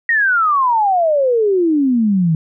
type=exponential sweep; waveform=sine; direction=down; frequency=1903 to 155.56 Hz; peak=-11 dBFS; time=0.09-2.35 s; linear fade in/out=2 ms; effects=none